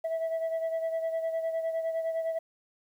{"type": "beating tone pair", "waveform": "sine", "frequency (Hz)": [652, 661.8], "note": ["E5", "E5"], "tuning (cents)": [-19, 7], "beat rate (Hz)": 9.8, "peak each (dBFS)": [-27, -34], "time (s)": [0.04, 2.39], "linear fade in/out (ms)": 10, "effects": ["tanh soft clip ceiling -26 dBFS", "10-bit"]}